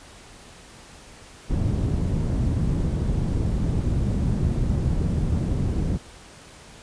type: low-pass noise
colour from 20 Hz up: white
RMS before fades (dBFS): -23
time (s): 1.49-5.98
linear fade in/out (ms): 20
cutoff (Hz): 140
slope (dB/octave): 12
effects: pink hiss -46 dBFS RMS until 6.82 s + resampled to 22050 Hz